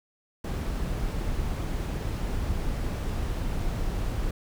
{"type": "noise", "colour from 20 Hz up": "brown", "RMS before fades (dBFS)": -29, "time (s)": [0.44, 4.31], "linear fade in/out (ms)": 5, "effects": []}